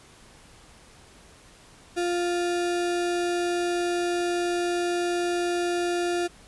sine tone with sample-and-hold, 349.8 Hz, F4, 3 cents sharp, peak -23 dBFS, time 1.96-6.28 s, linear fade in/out 20 ms, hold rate 1050 Hz, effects pink hiss -52 dBFS RMS until 6.47 s + resampled to 24000 Hz

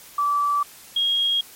sine tone pair in turn, 1158 / 3270 Hz, D6 / G#7, -25 / -28 cents, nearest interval octave + tritone, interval 1797 cents, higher second, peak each -18 / -18 dBFS, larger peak neither, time 0.18-0.63 / 0.96-1.41 s, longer neither, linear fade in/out 5 ms, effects white hiss -45 dBFS RMS until 1.55 s + MP3 64 kbps

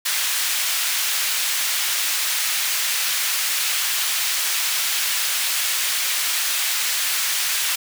pink high-pass noise, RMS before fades -22 dBFS, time 0.05-7.76 s, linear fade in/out 10 ms, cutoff 2100 Hz, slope 12 dB/octave, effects none

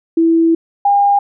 sine tone pair in turn, 329.6 / 806.9 Hz, E4 / G5, 0 / +50 cents, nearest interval octave + major third, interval 1550 cents, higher second, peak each -8 dBFS, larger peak neither, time 0.17-0.55 / 0.85-1.19 s, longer first, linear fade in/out 5 ms, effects none

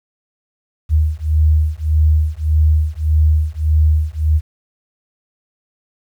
sine beating tone pair, 76.5 / 78.2 Hz, D#2 / D#2, -29 / +9 cents, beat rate 1.7 Hz, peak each -14 dBFS, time 0.89-4.41 s, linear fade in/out 50 ms, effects 8-bit

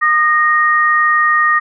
sine tone pair together, 1222 / 1863.7 Hz, D#6 / A#6, -32 / -1 cents, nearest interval perfect fifth, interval 731 cents, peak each -12 dBFS, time 0.01-1.6 s, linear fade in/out 20 ms, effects none

